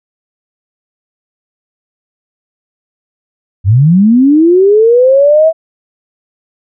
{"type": "linear sweep", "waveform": "sine", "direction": "up", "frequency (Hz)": [87.31, 657], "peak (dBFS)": -3, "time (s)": [3.64, 5.53], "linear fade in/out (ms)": 50, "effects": []}